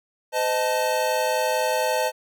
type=chord; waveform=square; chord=A diminished; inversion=first; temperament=equal with one note detuned; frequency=511 / 622.3 / 880 Hz; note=C5 / Eb5 / A5; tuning=-41 / 0 / 0 cents; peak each=-26 dBFS; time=0.32-2.12 s; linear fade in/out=50 ms; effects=none